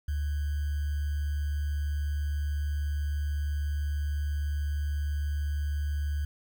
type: tone with sample-and-hold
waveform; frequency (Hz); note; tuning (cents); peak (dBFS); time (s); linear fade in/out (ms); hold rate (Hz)
sine; 73.1; D2; -7; -27; 0.08-6.25; 5; 1575
effects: none